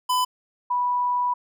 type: tone pair in turn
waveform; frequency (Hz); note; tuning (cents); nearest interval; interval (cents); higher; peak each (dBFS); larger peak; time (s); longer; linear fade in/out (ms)
square / sine; 1003 / 982.9; B5 / B5; +26 / -9; unison; 35; first; -20 / -20; neither; 0.09-0.25 / 0.7-1.34; second; 10
effects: none